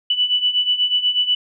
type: beating tone pair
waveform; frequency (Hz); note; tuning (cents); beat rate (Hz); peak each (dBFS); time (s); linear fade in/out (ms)
sine; 2965 / 2973.2; F#7 / F#7; +3 / +8; 8.2; -21 / -17; 0.1-1.35; 5
effects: none